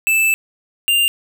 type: tone pair in turn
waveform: square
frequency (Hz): 2637 / 2794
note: E7 / F7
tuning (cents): 0 / 0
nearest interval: minor second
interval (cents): 100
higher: second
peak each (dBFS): -13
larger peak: neither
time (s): 0.07-0.34 / 0.88-1.08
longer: first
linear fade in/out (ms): 0
effects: none